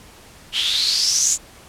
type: noise with band-pass filter sweep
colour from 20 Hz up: white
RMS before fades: -19 dBFS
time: 0.52-1.38 s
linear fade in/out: 50 ms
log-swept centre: 3000 to 7200 Hz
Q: 7.1
effects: pink hiss -45 dBFS RMS until 1.68 s + low-pass 12000 Hz 12 dB/octave